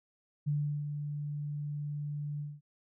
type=tone with ADSR envelope; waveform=sine; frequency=146.83 Hz; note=D3; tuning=in tune; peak=-27 dBFS; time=0.46-2.61 s; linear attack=21 ms; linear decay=360 ms; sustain=-7 dB; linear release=210 ms; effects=none